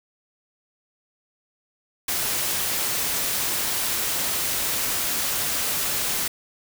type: noise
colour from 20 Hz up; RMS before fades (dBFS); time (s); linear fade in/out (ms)
white; -25; 2.08-6.28; 5
effects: none